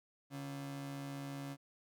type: ring-modulated tone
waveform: 45% pulse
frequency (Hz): 209.7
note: G#3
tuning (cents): +17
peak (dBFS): -39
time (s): 0.3-1.57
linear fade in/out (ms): 50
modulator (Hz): 67.6
effects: none